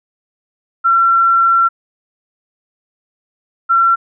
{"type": "tone pair in turn", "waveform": "sine", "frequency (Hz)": [1358, 1358], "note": ["F6", "F6"], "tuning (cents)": [-49, -49], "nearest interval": "unison", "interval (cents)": 0, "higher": "neither", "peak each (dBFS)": -8, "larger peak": "neither", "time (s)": [[0.84, 1.69], [3.69, 3.96]], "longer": "first", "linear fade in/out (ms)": 20, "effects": []}